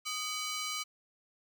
15% pulse ring-modulated tone, 1760 Hz, A6, in tune, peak -25 dBFS, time 0.05-0.84 s, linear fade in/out 20 ms, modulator 518 Hz, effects none

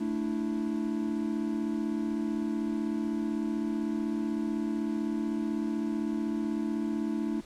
triangle chord, A suspended fourth, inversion none, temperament equal, 220 / 293.7 / 329.6 Hz, A3 / D4 / E4, 0 / 0 / 0 cents, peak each -30 / -31 / -32 dBFS, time 0-7.41 s, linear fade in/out 10 ms, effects pink hiss -54 dBFS RMS until 7.45 s + low-pass 9000 Hz 12 dB/octave

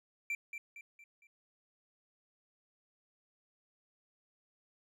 triangle tone with echo, 2349 Hz, D7, in tune, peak -32 dBFS, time 0.3-0.35 s, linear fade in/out 2 ms, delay 230 ms, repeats 4, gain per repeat -7 dB, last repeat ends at 1.27 s, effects none

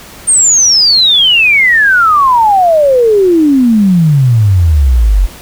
sine exponential sweep, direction down, 8870 to 43.65 Hz, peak -4 dBFS, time 0.27-5.27 s, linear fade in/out 20 ms, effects pink hiss -32 dBFS RMS until 5.41 s

